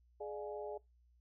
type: harmonic tone with a mistuned harmonic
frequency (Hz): 139.9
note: C#3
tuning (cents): +16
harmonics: 3 / 4 / 5 / 6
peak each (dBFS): -43 / -46 / -51 / -50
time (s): 0.2-0.78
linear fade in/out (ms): 10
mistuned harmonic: 4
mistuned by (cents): +110
effects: noise-tail reverb RT60 0.2 s tail -23 dB re dry + added 60 Hz sine -66 dBFS peak until 1.2 s